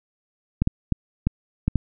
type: clicks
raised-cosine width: 5 ms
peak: -7 dBFS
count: 6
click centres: 0.62 / 0.674 / 0.923 / 1.27 / 1.68 / 1.757 s
effects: none